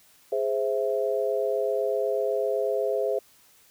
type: chord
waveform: sine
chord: Ab augmented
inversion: none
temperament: equal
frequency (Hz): 415.3 / 523.3 / 659.3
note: Ab4 / C5 / E5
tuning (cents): 0 / 0 / 0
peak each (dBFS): -27 / -27 / -29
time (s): 0.32-3.19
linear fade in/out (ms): 5
effects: white hiss -58 dBFS RMS until 3.7 s